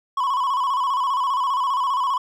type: tone with vibrato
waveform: triangle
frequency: 1047 Hz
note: C6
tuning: 1 cent sharp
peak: -17 dBFS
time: 0.17-2.18 s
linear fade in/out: 5 ms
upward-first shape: square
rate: 15 Hz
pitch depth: 84 cents each way
effects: none